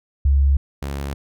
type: tone pair in turn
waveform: sine / sawtooth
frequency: 69.3 / 69.82 Hz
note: C#2 / C#2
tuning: 0 / +13 cents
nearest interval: unison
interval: 13 cents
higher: second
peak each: -12 / -21 dBFS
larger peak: first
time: 0.25-0.57 / 0.82-1.14 s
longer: neither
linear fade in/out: 5 ms
effects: none